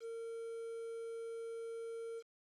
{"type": "tone with quantisation", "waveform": "triangle", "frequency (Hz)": 458.1, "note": "A#4", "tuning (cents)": -30, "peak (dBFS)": -40, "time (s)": [0, 2.23], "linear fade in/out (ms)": 50, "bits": 10, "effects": ["low-pass 8000 Hz 12 dB/octave"]}